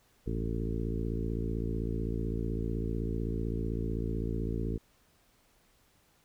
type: harmonic tone with a mistuned harmonic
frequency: 55.8 Hz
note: A1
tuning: 25 cents sharp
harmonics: 1 / 2 / 3 / 4 / 5 / 6 / 7 / 8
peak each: -34 / -37 / -39 / -40 / -41 / -42 / -42 / -43 dBFS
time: 0.26-4.78 s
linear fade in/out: 10 ms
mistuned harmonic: 1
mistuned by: -120 cents
effects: pink hiss -67 dBFS RMS until 6.24 s